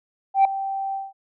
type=tone with ADSR envelope; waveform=sine; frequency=780 Hz; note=G5; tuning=9 cents flat; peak=-8 dBFS; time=0.34-1.13 s; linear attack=110 ms; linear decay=3 ms; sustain=-16 dB; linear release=190 ms; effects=tanh soft clip ceiling -10 dBFS